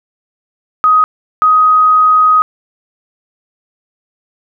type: tone bursts at uneven times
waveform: sine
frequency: 1255 Hz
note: D#6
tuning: 15 cents sharp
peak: -5 dBFS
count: 2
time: 0.84-1.04 / 1.42-2.42 s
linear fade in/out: 0 ms
effects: none